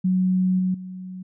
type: tone with level steps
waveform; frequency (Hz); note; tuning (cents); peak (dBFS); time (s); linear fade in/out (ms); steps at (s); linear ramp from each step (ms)
sine; 185; F#3; 0; -17 / -19 / -32; 0.04-1.23; 10; 0.59 / 0.74; 5
effects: none